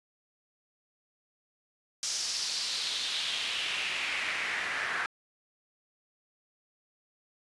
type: noise with band-pass filter sweep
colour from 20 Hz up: pink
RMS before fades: -33 dBFS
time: 2.03-5.06 s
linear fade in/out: 0 ms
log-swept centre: 5800 to 1600 Hz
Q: 2.8
effects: resampled to 24000 Hz